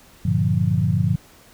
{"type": "chord", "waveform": "sine", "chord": "G minor seventh", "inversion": "none", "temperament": "equal", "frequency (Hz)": [98, 116.54, 146.83, 174.61], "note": ["G2", "Bb2", "D3", "F3"], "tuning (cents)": [0, 0, 0, 0], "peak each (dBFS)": -22, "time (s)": [0.25, 1.16], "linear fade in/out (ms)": 5, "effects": ["pink hiss -50 dBFS RMS until 1.53 s"]}